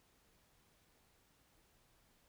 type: silence
effects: pink hiss -72 dBFS RMS until 2.28 s